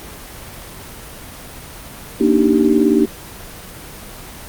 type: chord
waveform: sine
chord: Eb major seventh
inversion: second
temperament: just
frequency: 233.3 / 291.7 / 311.1 / 388.9 Hz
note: Bb3 / D4 / Eb4 / G4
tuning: +2 / -12 / 0 / -14 cents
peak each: -16 dBFS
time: 2.2-3.06 s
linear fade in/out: 10 ms
effects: pink hiss -34 dBFS RMS until 4.48 s + Opus 24 kbps